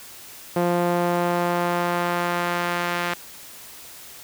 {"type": "tone with band-pass filter sweep", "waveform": "sawtooth", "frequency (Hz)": 174.61, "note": "F3", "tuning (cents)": 0, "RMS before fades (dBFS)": -23, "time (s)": [0.56, 3.14], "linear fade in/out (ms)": 5, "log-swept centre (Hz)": [560, 1800], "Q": 0.9, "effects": ["white hiss -42 dBFS RMS until 4.23 s"]}